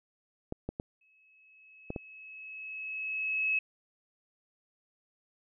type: clicks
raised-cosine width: 2 ms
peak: -21 dBFS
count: 5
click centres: 0.524 / 0.69 / 0.799 / 1.904 / 1.962 s
type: tone with exponential growth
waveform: sine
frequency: 2578 Hz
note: E7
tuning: 39 cents flat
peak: -25 dBFS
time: 1.01-3.59 s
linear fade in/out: 5 ms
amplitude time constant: 560 ms
effects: none